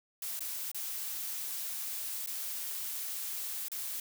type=noise with dropouts; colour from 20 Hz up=blue; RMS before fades=-38 dBFS; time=0.22-4 s; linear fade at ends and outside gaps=2 ms; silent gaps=0.393-0.406 / 0.716-0.746 / 2.262-2.272 / 3.684-3.717 s; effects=none